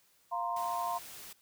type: chord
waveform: sine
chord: F suspended fourth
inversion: none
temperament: equal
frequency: 698.5 / 932.3 / 1046.5 Hz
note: F5 / Bb5 / C6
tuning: 0 / 0 / 0 cents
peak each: -36 dBFS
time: 0.31-0.99 s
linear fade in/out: 20 ms
type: noise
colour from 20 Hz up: white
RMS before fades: -48 dBFS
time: 0.56-1.33 s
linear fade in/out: 5 ms
effects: white hiss -68 dBFS RMS until 1.41 s